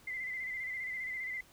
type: tone with vibrato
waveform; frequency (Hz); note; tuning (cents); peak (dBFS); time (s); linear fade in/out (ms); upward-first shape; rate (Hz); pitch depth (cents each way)
sine; 2049; C7; -37; -36; 0.07-1.41; 5; square; 15; 40
effects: pink hiss -61 dBFS RMS until 1.52 s